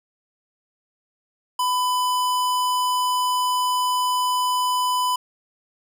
square tone, 1000 Hz, B5, 21 cents sharp, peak -20 dBFS, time 1.59-5.16 s, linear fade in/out 5 ms, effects none

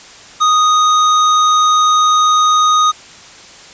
square tone, 1244 Hz, D#6, 1 cent flat, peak -9 dBFS, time 0.4-2.92 s, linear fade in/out 20 ms, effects white hiss -37 dBFS RMS until 3.73 s + resampled to 16000 Hz

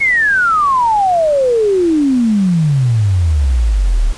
sine exponential sweep, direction down, 2217 to 34.65 Hz, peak -9 dBFS, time 0-4.13 s, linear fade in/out 20 ms, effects pink hiss -34 dBFS RMS until 4.17 s + resampled to 22050 Hz

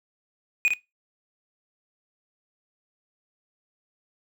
triangle tone with echo, 2472 Hz, D#7, 12 cents flat, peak -15 dBFS, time 0.65-0.68 s, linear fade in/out 0 ms, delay 55 ms, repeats 1, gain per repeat -4 dB, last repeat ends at 0.735 s, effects noise-tail reverb RT60 0.2 s tail -19 dB re dry

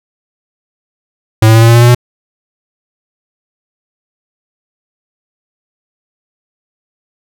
square tone with pitch steps, 110 / 111.66 / 113.35 / 115.07 / 116.81 / 118.58 / 120.37 / 122.19 Hz, A2 / A2 / A#2 / A#2 / A#2 / A#2 / B2 / B2, 0 / +26 / -48 / -22 / +4 / +30 / -44 / -18 cents, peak -3 dBFS, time 1.42-1.948 s, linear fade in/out 5 ms, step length 66 ms, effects none

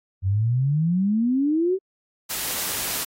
sine exponential sweep, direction up, 91.4 to 392 Hz, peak -18 dBFS, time 0.22-1.79 s, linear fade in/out 50 ms
white noise, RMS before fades -27 dBFS, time 2.29-3.05 s, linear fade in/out 20 ms
effects AAC 48 kbps

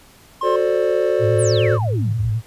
triangle tone, 1064 Hz, C6, 29 cents sharp, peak -18 dBFS, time 0.41-0.56 s, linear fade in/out 5 ms
triangle chord, D dominant seventh, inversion first, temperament just, 367.1 / 440.5 / 528.6 / 587.3 Hz, F#4 / A4 / C5 / D5, -14 / +2 / +18 / 0 cents, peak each -19 dBFS, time 0.42-1.79 s, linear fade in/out 50 ms
sine tone with vibrato, 110 Hz, A2, in tune, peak -17 dBFS, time 1.19-2.42 s, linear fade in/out 50 ms, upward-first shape square, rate 9.5 Hz, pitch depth 65 cents each way
sine exponential sweep, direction down, 11175 to 43.55 Hz, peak -25 dBFS, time 1.38-2.32 s, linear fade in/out 20 ms
effects pink hiss -48 dBFS RMS until 2.46 s + resampled to 32000 Hz

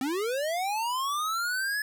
square linear sweep, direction up, 250 to 1721 Hz, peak -28 dBFS, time 0.01-1.82 s, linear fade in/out 2 ms, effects none

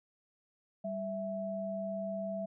sine tone pair together, 196 / 659.3 Hz, G3 / E5, 0 / 0 cents, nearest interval octave + major sixth, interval 2100 cents, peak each -39 / -36 dBFS, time 0.84-2.46 s, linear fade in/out 10 ms, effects none

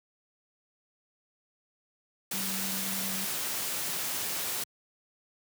sine tone in noise, 192.8 Hz, G3, 28 cents flat, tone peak -38 dBFS, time 2.33-3.25 s, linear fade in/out 5 ms, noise white, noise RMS -33 dBFS, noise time 2.31-4.64 s, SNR -8 dB, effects high-pass 100 Hz 12 dB/octave

